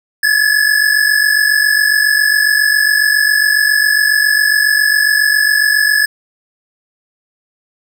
square tone pair together, 1681 / 1728.3 Hz, G#6 / A6, +20 / -31 cents, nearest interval unison, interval 49 cents, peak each -13 dBFS, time 0.23-6.06 s, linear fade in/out 5 ms, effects none

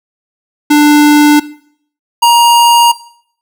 square tone pair in turn, 296.1 / 943.3 Hz, D4 / A#5, +14 / +20 cents, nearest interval octave + minor sixth, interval 2006 cents, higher second, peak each -4 dBFS, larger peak neither, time 0.7-1.4 / 2.22-2.92 s, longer neither, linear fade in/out 10 ms, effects noise-tail reverb RT60 0.6 s tail -18 dB re dry

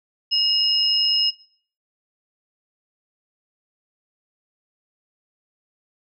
sine tone pair together, 2871 / 5139 Hz, F7 / E8, +47 / -45 cents, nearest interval minor seventh, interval 1008 cents, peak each -22 / -18 dBFS, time 0.31-1.31 s, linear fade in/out 20 ms, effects noise-tail reverb RT60 0.5 s tail -20 dB re dry

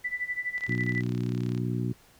sine tone with tremolo, 1982 Hz, B6, 6 cents sharp, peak -26 dBFS, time 0.04-1.02 s, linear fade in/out 10 ms, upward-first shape sine, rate 12 Hz, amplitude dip 85%
click train, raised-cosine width 0.2 ms, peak -27 dBFS, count 36, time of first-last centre 0.58-1.577 s, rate 35.1 Hz
harmonic tone, 60.8 Hz, B1, 26 cents flat, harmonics 2 / 3 / 4 / 5 / 6, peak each -29 / -33 / -35 / -37 / -39 dBFS, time 0.68-1.93 s, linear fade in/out 10 ms
effects pink hiss -58 dBFS RMS until 2.19 s

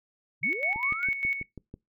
sine linear sweep, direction up, 105.8 to 1604 Hz, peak -34 dBFS, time 0.41-1.1 s, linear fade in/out 50 ms
sine tone with tremolo, 2217 Hz, C#7, in tune, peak -24 dBFS, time 0.43-1.43 s, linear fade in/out 5 ms, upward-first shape square, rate 5 Hz, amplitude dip 60%
click train, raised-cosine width 3 ms, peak -28 dBFS, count 7, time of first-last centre 0.76-1.74 s, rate 6.12 Hz
effects noise-tail reverb RT60 0.2 s tail -23 dB re dry

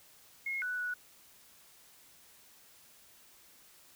sine tone with pitch steps, 2159 / 1483 / 1471 Hz, C#7 / F#6 / F#6, -46 / +4 / -11 cents, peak -33 dBFS, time 0.46-0.94 s, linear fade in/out 5 ms, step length 160 ms, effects white hiss -60 dBFS RMS until 3.95 s

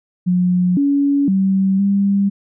sine tone with pitch steps, 179.9 / 282.2 / 192.4 / 198.8 Hz, F#3 / C#4 / G3 / G3, -48 / +31 / -32 / +25 cents, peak -12 dBFS, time 0.26-2.3 s, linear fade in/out 20 ms, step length 510 ms, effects none

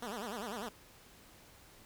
10% pulse tone with vibrato, 220 Hz, A3, in tune, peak -31 dBFS, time 0.02-0.69 s, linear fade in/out 5 ms, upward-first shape sine, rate 10 Hz, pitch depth 210 cents each way, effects pink hiss -59 dBFS RMS until 1.85 s

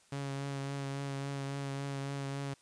sawtooth tone with vibrato, 138.7 Hz, C#3, 1 cent sharp, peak -32 dBFS, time 0.12-2.54 s, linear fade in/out 5 ms, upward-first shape triangle, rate 3.6 Hz, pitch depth 22 cents each way, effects white hiss -65 dBFS RMS until 2.61 s + resampled to 22050 Hz

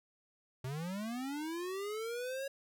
square linear sweep, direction up, 123.7 to 554.4 Hz, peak -38 dBFS, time 0.64-2.48 s, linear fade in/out 5 ms, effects none

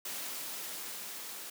white noise with level ramp, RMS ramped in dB -39 to -44 dBFS, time 0.05-1.5 s, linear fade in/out 5 ms, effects high-pass 200 Hz 12 dB/octave

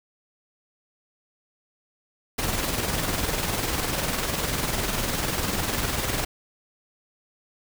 pink noise with tremolo, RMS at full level -25 dBFS, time 2.38-6.25 s, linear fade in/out 10 ms, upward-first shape square, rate 20 Hz, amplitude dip 40%, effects none

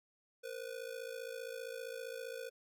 square ring-modulated tone, 493.6 Hz, B4, 1 cent flat, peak -40 dBFS, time 0.43-2.5 s, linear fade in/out 20 ms, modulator 27.6 Hz, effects none

